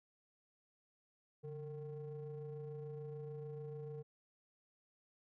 triangle ring-modulated tone, 155.7 Hz, D#3, 2 cents sharp, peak -39 dBFS, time 1.43-4.03 s, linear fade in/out 20 ms, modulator 298 Hz, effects none

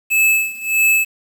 square tone with tremolo, 2608 Hz, E7, 19 cents flat, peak -11 dBFS, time 0.1-1.05 s, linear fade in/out 20 ms, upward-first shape sine, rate 1.6 Hz, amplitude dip 90%, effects 7-bit

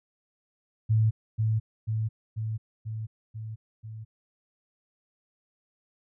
sine tone with echo, 110 Hz, A2, in tune, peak -19 dBFS, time 0.89-1.11 s, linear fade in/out 20 ms, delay 490 ms, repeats 6, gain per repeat -3 dB, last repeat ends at 4.05 s, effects none

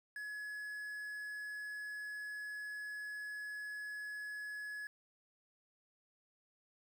triangle tone with quantisation, 1693 Hz, G#6, 33 cents sharp, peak -40 dBFS, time 0.16-4.87 s, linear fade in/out 2 ms, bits 10, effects none

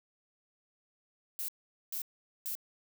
violet noise bursts, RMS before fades -37 dBFS, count 3, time 1.39-2.552 s, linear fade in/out 0 ms, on 94 ms, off 440 ms, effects none

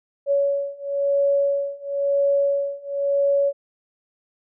sine beating tone pair, 561 / 561.98 Hz, C#5 / C#5, +21 / +24 cents, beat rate 0.98 Hz, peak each -22 / -21 dBFS, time 0.26-3.53 s, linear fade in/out 50 ms, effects none

